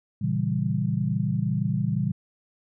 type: chord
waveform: sine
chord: A# diminished seventh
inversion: none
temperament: equal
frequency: 116.54 / 138.59 / 164.81 / 196 Hz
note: A#2 / C#3 / E3 / G3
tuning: 0 / 0 / 0 / 0 cents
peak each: -28 dBFS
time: 0.21-2.12 s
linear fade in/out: 10 ms
effects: none